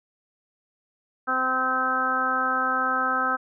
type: harmonic tone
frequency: 258.4 Hz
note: C4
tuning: 21 cents flat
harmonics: 1 / 2 / 3 / 4 / 5 / 6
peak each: -34 / -34 / -31 / -32 / -24 / -27 dBFS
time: 1.27-3.37 s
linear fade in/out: 20 ms
effects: none

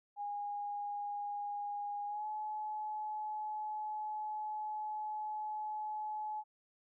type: tone with pitch glide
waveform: sine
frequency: 820 to 853.3 Hz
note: G#5 to G#5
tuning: -22 to +47 cents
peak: -37 dBFS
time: 0.16-6.44 s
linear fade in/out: 50 ms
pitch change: +69 cents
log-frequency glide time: 2.07-2.26 s
effects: none

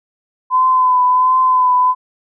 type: tone with vibrato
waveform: sine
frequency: 1014 Hz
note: B5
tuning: 45 cents sharp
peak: -9 dBFS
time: 0.5-1.95 s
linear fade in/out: 50 ms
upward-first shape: triangle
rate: 1.4 Hz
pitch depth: 32 cents each way
effects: none

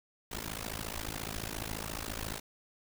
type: noise with amplitude modulation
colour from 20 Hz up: pink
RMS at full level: -35 dBFS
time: 0.31-2.4 s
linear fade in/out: 10 ms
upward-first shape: sine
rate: 54.3 Hz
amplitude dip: 100%
effects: none

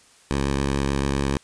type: tone with vibrato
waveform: 10% pulse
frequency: 69 Hz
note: C#2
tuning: 7 cents flat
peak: -13 dBFS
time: 0.31-1.37 s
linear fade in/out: 0 ms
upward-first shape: triangle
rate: 7 Hz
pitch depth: 23 cents each way
effects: white hiss -54 dBFS RMS until 1.43 s + resampled to 22050 Hz

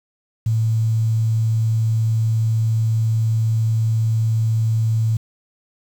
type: tone with quantisation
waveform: sine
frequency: 111.8 Hz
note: A2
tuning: 28 cents sharp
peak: -15 dBFS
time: 0.46-5.17 s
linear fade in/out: 5 ms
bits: 7
effects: none

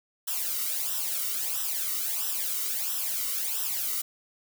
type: noise with flanger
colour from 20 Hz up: blue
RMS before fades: -30 dBFS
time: 0.27-4.02 s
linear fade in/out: 10 ms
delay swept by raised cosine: 0.44 to 1.21 ms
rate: 1.5 Hz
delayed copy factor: -0.8
effects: none

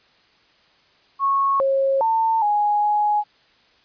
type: tone with pitch steps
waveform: sine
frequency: 1100 / 542 / 900 / 831 / 836 Hz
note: C#6 / C#5 / A5 / G#5 / G#5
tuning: -14 / -39 / +39 / +1 / +11 cents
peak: -16 dBFS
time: 1.19-3.24 s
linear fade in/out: 50 ms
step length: 410 ms
effects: white hiss -57 dBFS RMS until 3.84 s + resampled to 11025 Hz

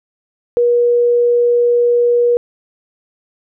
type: tone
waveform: sine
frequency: 480 Hz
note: B4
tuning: 49 cents flat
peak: -9 dBFS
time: 0.57-2.37 s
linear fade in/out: 0 ms
effects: none

